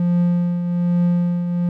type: tone with tremolo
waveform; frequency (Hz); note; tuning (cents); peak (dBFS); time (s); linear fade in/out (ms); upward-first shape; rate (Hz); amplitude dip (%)
triangle; 174.9; F3; +3; -11; 0-1.69; 2; triangle; 1.2; 55
effects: none